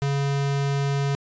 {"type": "tone", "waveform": "square", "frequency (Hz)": 140, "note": "C#3", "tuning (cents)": 18, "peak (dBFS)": -22, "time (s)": [0.02, 1.15], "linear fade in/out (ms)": 0, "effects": ["resampled to 16000 Hz"]}